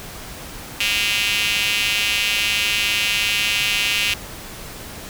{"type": "tone with high-pass filter", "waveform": "square", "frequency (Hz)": 108.5, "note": "A2", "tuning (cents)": -24, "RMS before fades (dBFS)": -20, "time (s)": [0.8, 4.14], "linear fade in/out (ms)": 5, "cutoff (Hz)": 2700, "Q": 3.9, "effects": ["pink hiss -35 dBFS RMS until 5.09 s"]}